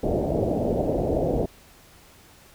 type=low-pass noise; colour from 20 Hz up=white; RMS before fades=-24 dBFS; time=0.03-1.46 s; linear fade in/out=5 ms; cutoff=670 Hz; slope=48 dB/octave; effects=pink hiss -52 dBFS RMS until 2.54 s